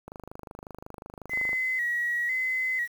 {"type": "click train", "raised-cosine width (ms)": 1, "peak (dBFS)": -26, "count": 38, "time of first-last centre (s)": [0.08, 1.531], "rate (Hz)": 25.5}
{"type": "tone with vibrato", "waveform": "sine", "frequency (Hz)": 1975.5, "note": "B6", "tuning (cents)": 0, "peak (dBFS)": -25, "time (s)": [1.29, 2.88], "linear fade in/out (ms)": 50, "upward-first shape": "square", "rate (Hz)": 1, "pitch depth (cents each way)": 55}
{"effects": ["8-bit"]}